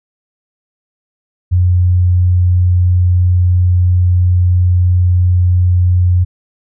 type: tone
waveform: sine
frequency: 89.7 Hz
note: F2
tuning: 47 cents sharp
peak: -7 dBFS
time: 1.51-6.25 s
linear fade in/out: 20 ms
effects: none